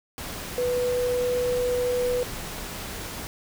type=tone in noise; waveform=sine; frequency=493.9 Hz; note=B4; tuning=in tune; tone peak=-22 dBFS; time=0.58-2.23 s; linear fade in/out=0 ms; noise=pink; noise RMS=-35 dBFS; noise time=0.18-3.27 s; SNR=+10 dB; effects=none